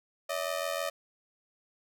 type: ring-modulated tone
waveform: sawtooth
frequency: 611 Hz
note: D#5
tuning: 32 cents flat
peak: -24 dBFS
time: 0.29-0.9 s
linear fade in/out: 10 ms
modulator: 43.2 Hz
effects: none